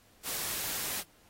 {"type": "noise", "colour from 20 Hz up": "white", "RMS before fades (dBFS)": -35, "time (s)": [0.23, 1.04], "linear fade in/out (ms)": 50, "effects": ["pink hiss -63 dBFS RMS until 1.29 s", "AAC 48 kbps"]}